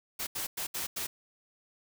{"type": "noise bursts at uneven times", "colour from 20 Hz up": "white", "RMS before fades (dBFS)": -35, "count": 5, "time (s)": [[0.19, 0.27], [0.35, 0.47], [0.57, 0.67], [0.74, 0.87], [0.96, 1.07]], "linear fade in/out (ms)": 10, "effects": []}